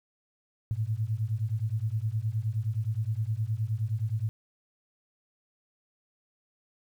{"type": "beating tone pair", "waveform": "sine", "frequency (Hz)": [105, 114.6], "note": ["G#2", "A#2"], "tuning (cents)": [19, -29], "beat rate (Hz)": 9.6, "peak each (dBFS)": -30, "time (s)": [0.71, 4.29], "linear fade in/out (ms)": 0, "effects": ["10-bit"]}